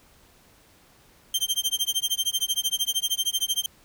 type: tone with tremolo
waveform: sawtooth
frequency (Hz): 3152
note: G7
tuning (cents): +9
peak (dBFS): -17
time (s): 1.34-3.66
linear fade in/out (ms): 2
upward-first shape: sine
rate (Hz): 13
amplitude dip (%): 100
effects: pink hiss -57 dBFS RMS until 3.84 s